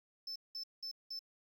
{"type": "tone bursts", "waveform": "sine", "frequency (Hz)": 5274, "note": "E8", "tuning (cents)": 0, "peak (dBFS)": -38, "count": 4, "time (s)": [0.27, 1.192], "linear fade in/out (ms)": 5, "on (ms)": 88, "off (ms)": 190, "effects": ["tanh soft clip ceiling -39 dBFS", "11-bit"]}